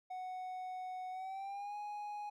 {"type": "tone with pitch glide", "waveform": "triangle", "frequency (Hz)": [740, 830.6], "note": ["F#5", "G#5"], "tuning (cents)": [0, 0], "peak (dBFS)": -39, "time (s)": [0.1, 2.3], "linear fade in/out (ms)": 10, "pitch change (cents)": 200, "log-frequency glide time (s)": [1.11, 1.76], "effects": []}